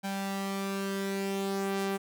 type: tone pair together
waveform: sawtooth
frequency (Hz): 195.76 / 391.8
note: G3 / G4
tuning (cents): -2 / -1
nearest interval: octave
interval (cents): 1201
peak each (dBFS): -28 / -32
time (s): 0.03-1.98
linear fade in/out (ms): 20
effects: none